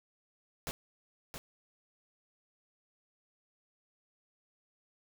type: noise with echo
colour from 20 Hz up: pink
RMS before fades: -38 dBFS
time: 0.67-0.71 s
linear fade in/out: 0 ms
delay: 670 ms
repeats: 1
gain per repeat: -6 dB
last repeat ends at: 1.38 s
effects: none